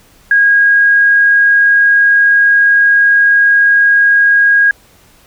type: tone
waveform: sine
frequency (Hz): 1637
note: G#6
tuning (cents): -25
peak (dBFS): -5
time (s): 0.31-4.71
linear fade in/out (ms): 2
effects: pink hiss -46 dBFS RMS until 5.26 s